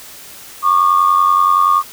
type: tone pair together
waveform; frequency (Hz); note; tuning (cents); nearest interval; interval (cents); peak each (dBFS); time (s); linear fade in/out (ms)
sine; 1108.7 / 1199.2; C#6 / D6; 0 / +36; minor second; 136; -11; 0.62-1.83; 50
effects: tanh soft clip ceiling -2 dBFS + white hiss -36 dBFS RMS until 1.92 s